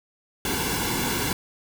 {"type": "noise with comb filter", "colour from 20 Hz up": "pink", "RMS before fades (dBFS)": -26, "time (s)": [0.45, 1.33], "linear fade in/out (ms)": 2, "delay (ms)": 1.6, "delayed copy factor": -0.75, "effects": []}